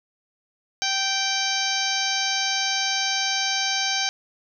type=harmonic tone; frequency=780 Hz; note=G5; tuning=9 cents flat; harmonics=1 / 2 / 3 / 4 / 5 / 6 / 7 / 8; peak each=-30 / -30 / -30 / -30 / -30 / -30 / -30 / -30 dBFS; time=0.82-4.09 s; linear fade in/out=0 ms; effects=none